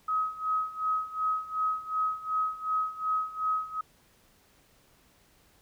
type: tone with tremolo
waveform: sine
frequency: 1270 Hz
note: D#6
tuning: 35 cents sharp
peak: -24 dBFS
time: 0.08-3.81 s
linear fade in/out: 5 ms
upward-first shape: sine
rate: 2.7 Hz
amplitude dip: 85%
effects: pink hiss -63 dBFS RMS until 5.61 s